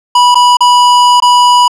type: tone with dropouts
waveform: square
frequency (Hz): 980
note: B5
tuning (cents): -14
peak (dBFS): -4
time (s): 0.15-1.68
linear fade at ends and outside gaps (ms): 5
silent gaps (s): 0.346-0.354 / 0.57-0.606 / 1.202-1.222
effects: low-pass 7000 Hz 12 dB/octave